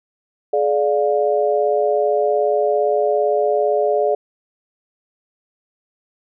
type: chord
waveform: sine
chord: D diminished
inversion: second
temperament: just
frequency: 422.9 / 587.3 / 704.8 Hz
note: Ab4 / D5 / F5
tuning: +31 / 0 / +16 cents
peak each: -18 / -18 / -21 dBFS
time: 0.53-4.15 s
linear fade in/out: 5 ms
effects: none